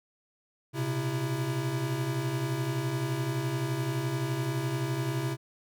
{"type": "tone cluster", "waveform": "square", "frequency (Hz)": [121.6, 133.3, 331.3], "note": ["B2", "C3", "E4"], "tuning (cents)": [-26, 33, 9], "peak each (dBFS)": [-37, -31, -36], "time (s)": [0.73, 5.37], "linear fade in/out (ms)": 50, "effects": []}